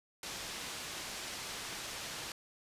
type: low-pass noise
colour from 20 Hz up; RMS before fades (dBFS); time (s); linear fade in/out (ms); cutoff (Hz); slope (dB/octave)
white; -43; 0.23-2.32; 2; 6100; 12
effects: resampled to 32000 Hz